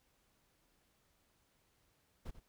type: noise with echo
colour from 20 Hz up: brown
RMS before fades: -44 dBFS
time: 2.25-2.31 s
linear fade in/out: 10 ms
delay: 90 ms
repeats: 1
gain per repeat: -11 dB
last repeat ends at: 2.4 s
effects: pink hiss -75 dBFS RMS until 2.48 s